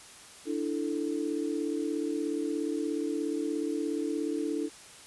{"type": "chord", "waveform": "sine", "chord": "D suspended second", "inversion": "none", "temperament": "equal with one note detuned", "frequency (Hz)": [293.7, 330.6, 440], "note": ["D4", "E4", "A4"], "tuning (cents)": [0, 5, 0], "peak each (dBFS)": [-32, -33, -35], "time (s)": [0.45, 4.7], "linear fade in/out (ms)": 50, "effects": ["white hiss -50 dBFS RMS until 5.06 s", "resampled to 24000 Hz"]}